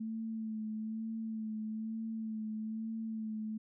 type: tone with vibrato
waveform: sine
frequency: 220.1 Hz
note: A3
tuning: 1 cent sharp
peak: -36 dBFS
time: 0-3.58 s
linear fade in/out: 10 ms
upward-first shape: sine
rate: 1.1 Hz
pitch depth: 29 cents each way
effects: none